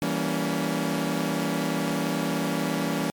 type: chord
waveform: sawtooth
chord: E diminished seventh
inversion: none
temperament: equal with one note detuned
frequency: 164.81 / 196 / 233.1 / 282.4 Hz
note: E3 / G3 / Bb3 / Db4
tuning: 0 / 0 / 0 / +32 cents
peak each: -26 / -27 / -27 / -25 dBFS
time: 0.02-3.1 s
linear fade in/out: 0 ms
effects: MP3 96 kbps